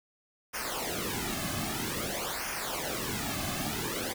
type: noise with flanger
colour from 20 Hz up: pink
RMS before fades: -34 dBFS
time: 0.53-4.14 s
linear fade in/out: 20 ms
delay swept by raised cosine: 0.25 to 2.15 ms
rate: 0.51 Hz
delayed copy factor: -0.8
effects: none